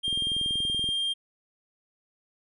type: tone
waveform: triangle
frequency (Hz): 3200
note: G7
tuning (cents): +35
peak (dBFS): -24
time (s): 0.03-1.14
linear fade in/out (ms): 20
type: click train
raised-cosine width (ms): 3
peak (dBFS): -27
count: 18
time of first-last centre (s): 0.08-0.89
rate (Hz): 21
effects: resampled to 32000 Hz